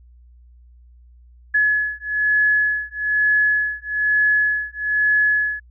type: beating tone pair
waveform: sine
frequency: 1700 / 1701.1 Hz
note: G#6 / G#6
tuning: +40 / +41 cents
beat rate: 1.1 Hz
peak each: -19 dBFS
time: 1.54-5.6 s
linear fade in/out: 10 ms
effects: added 60 Hz sine -45 dBFS peak until 5.7 s